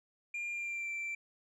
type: tone with pitch glide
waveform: sine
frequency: 2400 to 2345 Hz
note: D7 to D7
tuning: +37 to -3 cents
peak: -33 dBFS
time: 0.34-1.15 s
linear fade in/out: 5 ms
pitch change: -40 cents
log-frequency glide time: 0.52-0.9 s
effects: tanh soft clip ceiling -35 dBFS